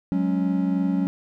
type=chord; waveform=triangle; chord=F# suspended second; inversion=none; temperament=just; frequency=185 / 208.1 / 277.5 Hz; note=F#3 / G#3 / C#4; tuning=0 / +4 / +2 cents; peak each=-21 / -26 / -22 dBFS; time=0.12-1.07 s; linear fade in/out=0 ms; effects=none